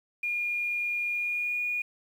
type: tone with pitch glide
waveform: sine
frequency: 2423 to 2445 Hz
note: D#7 to D#7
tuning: -47 to -31 cents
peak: -27 dBFS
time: 0.23-1.82 s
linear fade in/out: 5 ms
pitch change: +16 cents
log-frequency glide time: 1.1-1.6 s
effects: 9-bit